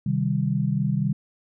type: chord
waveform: sine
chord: C minor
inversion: none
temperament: equal with one note detuned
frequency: 131.65 / 155.56 / 196 Hz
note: C3 / Eb3 / G3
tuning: +11 / 0 / 0 cents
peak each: -25 dBFS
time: 0.06-1.13 s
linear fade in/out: 5 ms
effects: none